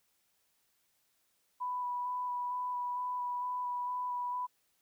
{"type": "tone with vibrato", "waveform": "sine", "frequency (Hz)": 987.8, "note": "B5", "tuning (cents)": 0, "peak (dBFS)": -33, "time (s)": [1.6, 4.47], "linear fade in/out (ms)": 20, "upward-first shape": "square", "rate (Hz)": 2.2, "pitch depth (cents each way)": 10, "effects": ["white hiss -75 dBFS RMS until 4.81 s"]}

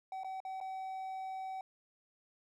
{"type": "tone with dropouts", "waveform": "triangle", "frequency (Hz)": 761, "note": "F#5", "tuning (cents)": 48, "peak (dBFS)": -37, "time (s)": [0.12, 1.61], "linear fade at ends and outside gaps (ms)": 2, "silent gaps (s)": [[0.235, 0.245], [0.403, 0.45], [0.603, 0.611]], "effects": []}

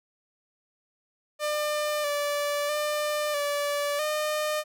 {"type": "tone with pitch steps", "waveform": "sawtooth", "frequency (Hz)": [599, 581, 598, 578, 608], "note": ["D5", "D5", "D5", "D5", "D#5"], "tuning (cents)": [34, -19, 31, -28, -40], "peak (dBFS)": -22, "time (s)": [1.39, 4.64], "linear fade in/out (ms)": 50, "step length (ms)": 650, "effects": []}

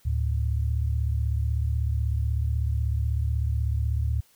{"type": "tone pair together", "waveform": "sine", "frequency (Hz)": [73, 109.19], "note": ["D2", "A2"], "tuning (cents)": [-10, -13], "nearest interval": "perfect fifth", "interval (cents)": 697, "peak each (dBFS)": [-24, -27], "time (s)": [0.05, 4.21], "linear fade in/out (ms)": 10, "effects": ["white hiss -61 dBFS RMS until 4.35 s"]}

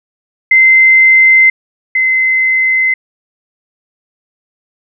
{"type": "tone pair in turn", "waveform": "sine", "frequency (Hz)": [2072, 2056], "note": ["C7", "C7"], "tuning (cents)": [-17, -31], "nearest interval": "unison", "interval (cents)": 14, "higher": "first", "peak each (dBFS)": [-3, -8], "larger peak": "first", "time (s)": [[0.51, 1.5], [1.95, 2.94]], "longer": "neither", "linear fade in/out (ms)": 5, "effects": []}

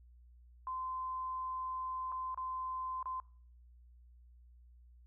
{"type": "tone with dropouts", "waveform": "sine", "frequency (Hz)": 1033, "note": "C6", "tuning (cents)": -22, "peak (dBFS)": -37, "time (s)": [0.67, 3.2], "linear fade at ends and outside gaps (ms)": 1, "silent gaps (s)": [[2.119, 2.123], [2.345, 2.375], [3.028, 3.057]], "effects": ["noise-tail reverb RT60 0.5 s tail -22 dB re dry", "added 60 Hz sine -57 dBFS peak until 5.06 s"]}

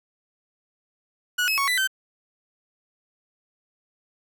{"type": "tone with pitch steps", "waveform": "30% pulse", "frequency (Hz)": [1463, 2577, 1110, 1988, 1544], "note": ["F#6", "E7", "C#6", "B6", "G6"], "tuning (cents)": [-20, -40, 2, 11, -27], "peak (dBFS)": -18, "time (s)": [1.38, 1.875], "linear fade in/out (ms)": 10, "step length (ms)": 99, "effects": []}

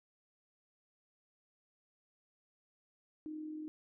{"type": "tone with amplitude modulation", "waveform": "sine", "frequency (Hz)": 308.6, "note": "D#4", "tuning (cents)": -14, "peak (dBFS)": -39, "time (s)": [3.26, 3.68], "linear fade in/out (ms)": 0, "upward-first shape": "sine", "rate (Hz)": 41.5, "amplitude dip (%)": 40, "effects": []}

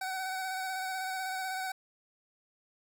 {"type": "tone with vibrato", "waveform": "25% pulse", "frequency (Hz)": 755, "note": "F#5", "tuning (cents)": 35, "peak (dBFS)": -30, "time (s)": [0.01, 1.72], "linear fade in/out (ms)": 5, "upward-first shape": "square", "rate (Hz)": 16, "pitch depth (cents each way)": 20, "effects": []}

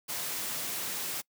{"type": "high-pass noise", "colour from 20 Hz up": "white", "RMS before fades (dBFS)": -35, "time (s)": [0.08, 1.22], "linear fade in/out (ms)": 20, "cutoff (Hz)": 110, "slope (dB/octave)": 24, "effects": ["noise-tail reverb RT60 0.1 s tail -25 dB re dry"]}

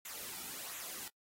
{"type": "noise with flanger", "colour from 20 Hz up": "white", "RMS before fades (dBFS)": -45, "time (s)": [0.05, 1.08], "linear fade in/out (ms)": 2, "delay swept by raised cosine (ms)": [0.2, 1.9], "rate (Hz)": 1.4, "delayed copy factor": -0.6, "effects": ["noise-tail reverb RT60 0.1 s tail -24 dB re dry", "AAC 48 kbps"]}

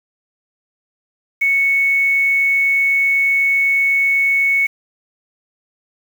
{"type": "tone with quantisation", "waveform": "sine", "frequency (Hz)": 2213, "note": "C#7", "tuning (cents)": -3, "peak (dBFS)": -12, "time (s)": [1.41, 4.67], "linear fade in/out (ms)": 10, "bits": 6, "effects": []}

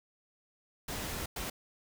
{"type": "noise bursts at uneven times", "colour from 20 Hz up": "pink", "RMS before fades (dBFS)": -38, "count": 2, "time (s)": [[0.88, 1.26], [1.36, 1.5]], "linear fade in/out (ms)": 5, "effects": []}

